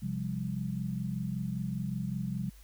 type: chord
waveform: sine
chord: C suspended fourth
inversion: none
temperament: equal with one note detuned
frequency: 130.81 / 174.61 / 199.77 Hz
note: C3 / F3 / G3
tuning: 0 / 0 / +33 cents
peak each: -36 / -36 / -36 dBFS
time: 0.02-2.5 s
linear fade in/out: 10 ms
effects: added 50 Hz sine -51 dBFS peak until 2.63 s + white hiss -61 dBFS RMS until 2.63 s